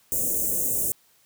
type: band-stop noise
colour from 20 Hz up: white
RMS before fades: -25 dBFS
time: 0.12-0.92 s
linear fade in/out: 0 ms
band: 600 to 6800 Hz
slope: 48 dB/octave
effects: white hiss -61 dBFS RMS until 1.25 s